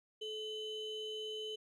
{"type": "ring-modulated tone", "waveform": "triangle", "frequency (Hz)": 1732, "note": "A6", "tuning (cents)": -28, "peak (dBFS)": -35, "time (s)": [0.21, 1.56], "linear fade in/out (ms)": 10, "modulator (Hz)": 1300, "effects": ["resampled to 32000 Hz"]}